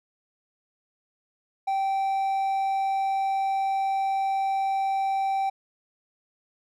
triangle tone, 778 Hz, G5, 13 cents flat, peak -21 dBFS, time 1.67-5.5 s, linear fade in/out 10 ms, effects none

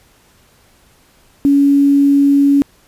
sine tone with quantisation, 281.3 Hz, C#4, 26 cents sharp, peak -7 dBFS, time 1.45-2.62 s, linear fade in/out 0 ms, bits 6, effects pink hiss -51 dBFS RMS until 2.87 s + resampled to 32000 Hz

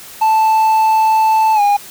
triangle tone with pitch glide, 879 to 815.4 Hz, A5 to G#5, -2 to -32 cents, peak -7 dBFS, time 0.21-1.77 s, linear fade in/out 10 ms, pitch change -130 cents, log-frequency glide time 1.54-1.61 s, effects white hiss -35 dBFS RMS until 1.9 s

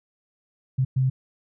sine tone bursts at uneven times, 130.81 Hz, C3, in tune, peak -18 dBFS, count 2, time 0.78-0.85 / 0.96-1.1 s, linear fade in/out 10 ms, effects none

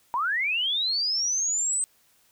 sine linear sweep, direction up, 910 to 8260 Hz, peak -23 dBFS, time 0.14-1.84 s, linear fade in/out 0 ms, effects white hiss -63 dBFS RMS until 2.31 s

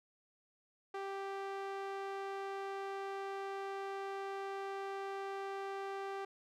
sawtooth tone with band-pass filter, 392 Hz, G4, in tune, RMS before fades -42 dBFS, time 0.94-6.25 s, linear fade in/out 5 ms, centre 860 Hz, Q 0.7, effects none

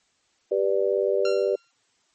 sine chord, G major, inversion none, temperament just, 392 / 490 / 588 Hz, G4 / B4 / D5, 0 / -14 / +2 cents, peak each -23 / -25 / -25 dBFS, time 0.51-1.56 s, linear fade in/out 10 ms
15% pulse tone with exponential decay, 1379 Hz, F6, 22 cents flat, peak -22 dBFS, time 1.25-1.71 s, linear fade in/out 2 ms, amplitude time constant 98 ms
effects white hiss -67 dBFS RMS until 2.14 s + MP3 32 kbps

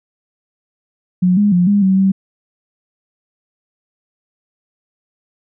sine tone with pitch steps, 181.3 / 206 / 177.4 / 203.3 / 190.3 / 192.5 Hz, F#3 / G#3 / F3 / G#3 / F#3 / G3, -35 / -14 / +27 / -37 / +49 / -31 cents, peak -9 dBFS, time 1.22-2.12 s, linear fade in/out 10 ms, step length 150 ms, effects none

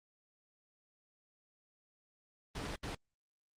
pink noise bursts at uneven times, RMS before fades -40 dBFS, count 2, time 2.55-2.76 / 2.83-2.95 s, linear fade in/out 5 ms, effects low-pass 6000 Hz 12 dB/octave + Opus 32 kbps

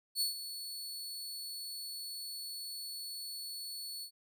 sawtooth tone with ADSR envelope, 4418 Hz, C#8, 7 cents flat, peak -26 dBFS, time 0.15-4.11 s, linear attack 57 ms, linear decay 130 ms, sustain -12 dB, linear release 82 ms, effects none

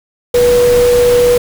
sine tone in noise, 486.5 Hz, B4, 26 cents flat, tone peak -6 dBFS, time 0.34-1.38 s, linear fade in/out 5 ms, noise pink, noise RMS -20 dBFS, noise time 0.34-1.38 s, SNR +11 dB, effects none

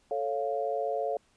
sine chord, A augmented, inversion none, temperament equal, 440 / 554.4 / 698.5 Hz, A4 / C#5 / E#5, 0 / 0 / 0 cents, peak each -33 / -32 / -32 dBFS, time 0.11-1.17 s, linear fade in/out 2 ms, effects pink hiss -67 dBFS RMS until 1.36 s + resampled to 22050 Hz

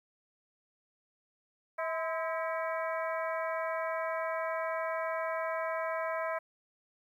harmonic tone with a mistuned harmonic, 323.4 Hz, E4, 33 cents flat, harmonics 2 / 3 / 4 / 5 / 6 / 7, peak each -34 / -38 / -40 / -42 / -44 / -45 dBFS, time 1.78-6.39 s, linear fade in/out 10 ms, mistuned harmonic 3, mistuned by +86 cents, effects 11-bit

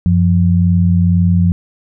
sine tone pair together, 92.5 / 174.62 Hz, F#2 / F3, 0 / 0 cents, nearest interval major seventh, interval 1100 cents, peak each -11 dBFS, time 0.06-1.52 s, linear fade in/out 0 ms, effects none

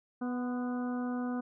harmonic tone with a mistuned harmonic, 246.9 Hz, B3, in tune, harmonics 1 / 2 / 3 / 4 / 5 / 6, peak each -32 / -43 / -44 / -49 / -47 / -49 dBFS, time 0.21-1.41 s, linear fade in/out 10 ms, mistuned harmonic 4, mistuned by +39 cents, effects none

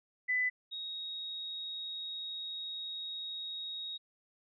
sine tone pair in turn, 2000 / 3769 Hz, B6 / A#7, +21 / +18 cents, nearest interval major seventh, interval 1097 cents, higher second, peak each -28 / -38 dBFS, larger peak first, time 0.28-0.5 / 0.71-3.98 s, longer second, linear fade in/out 20 ms, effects none

